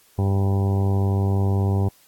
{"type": "harmonic tone", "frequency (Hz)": 98, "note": "G2", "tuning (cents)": 0, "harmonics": [1, 2, 3, 4, 5, 6, 7, 8, 9, 10], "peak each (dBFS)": [-18, -27, -33, -30, -37, -40, -40, -36, -41, -41], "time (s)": [0.18, 1.89], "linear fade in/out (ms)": 10, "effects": ["white hiss -56 dBFS RMS until 2.07 s", "AAC 64 kbps"]}